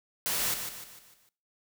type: noise with echo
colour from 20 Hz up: white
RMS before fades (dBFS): -30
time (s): 0.26-0.54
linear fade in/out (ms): 0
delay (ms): 150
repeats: 5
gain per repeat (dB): -7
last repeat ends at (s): 1.29
effects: noise-tail reverb RT60 0.4 s tail -20 dB re dry